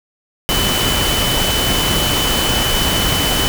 sine tone in noise, 3011 Hz, F#7, 30 cents sharp, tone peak -19 dBFS, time 0.49-3.48 s, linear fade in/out 0 ms, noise pink, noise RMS -17 dBFS, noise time 0.49-3.48 s, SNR -5 dB, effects none

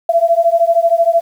sine beating tone pair, 667 / 680 Hz, E5 / F5, +20 / -46 cents, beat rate 13 Hz, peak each -12 dBFS, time 0.09-1.21 s, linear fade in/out 5 ms, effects 7-bit

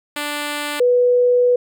5% pulse / sine tone pair in turn, 293.7 / 491.9 Hz, D4 / B4, 0 / -7 cents, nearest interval major sixth, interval 893 cents, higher second, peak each -11 dBFS, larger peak neither, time 0.16-0.8 / 0.8-1.56 s, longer second, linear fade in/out 5 ms, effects none

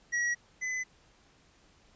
square tone pair in turn, 1916 / 2017 Hz, A#6 / B6, +47 / +36 cents, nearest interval minor second, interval 89 cents, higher second, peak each -28 / -32 dBFS, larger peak first, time 0.12-0.35 / 0.61-0.84 s, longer neither, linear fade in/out 20 ms, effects pink hiss -63 dBFS RMS until 1.95 s + resampled to 16000 Hz

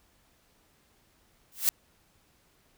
blue noise with exponential growth, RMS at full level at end -20 dBFS, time 1.52-1.69 s, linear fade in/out 0 ms, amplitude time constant 36 ms, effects pink hiss -66 dBFS RMS until 2.77 s

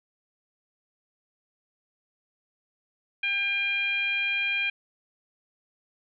sine tone with frequency modulation, 2407 Hz, D7, 42 cents sharp, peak -24 dBFS, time 3.23-4.7 s, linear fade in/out 5 ms, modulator 808 Hz, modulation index 0.67, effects none

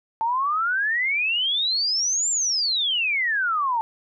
sine exponential two-way sweep, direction up then down, 880 to 7470 to 880 Hz, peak -20 dBFS, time 0.21-3.81 s, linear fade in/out 0 ms, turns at 2.3 s, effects none

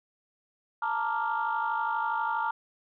sine chord, Bb major seventh, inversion third, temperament equal, 880 / 932.3 / 1174.7 / 1396.9 Hz, A5 / Bb5 / D6 / F6, 0 / 0 / 0 / 0 cents, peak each -31 / -30 / -34 / -32 dBFS, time 0.82-2.51 s, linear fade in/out 5 ms, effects tanh soft clip ceiling -19 dBFS

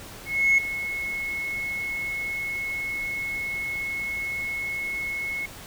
sine tone with ADSR envelope, 2182 Hz, C#7, 28 cents flat, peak -13 dBFS, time 0.25-5.46 s, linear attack 330 ms, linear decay 6 ms, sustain -14 dB, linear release 8 ms, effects tanh soft clip ceiling -13 dBFS + pink hiss -42 dBFS RMS until 5.66 s

